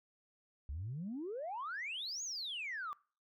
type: exponential two-way sweep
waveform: sine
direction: up then down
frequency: 64.7 to 6820 to 1135 Hz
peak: -38 dBFS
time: 0.69-2.93 s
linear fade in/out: 0 ms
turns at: 2.23 s
effects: noise-tail reverb RT60 0.4 s tail -24 dB re dry + tanh soft clip ceiling -35 dBFS